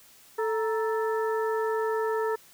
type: harmonic tone with a mistuned harmonic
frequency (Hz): 440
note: A4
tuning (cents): 0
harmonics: 1 / 2 / 3 / 4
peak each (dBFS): -26 / -32 / -36 / -38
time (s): 0.38-2.36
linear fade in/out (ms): 10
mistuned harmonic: 2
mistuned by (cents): +100
effects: white hiss -55 dBFS RMS until 2.53 s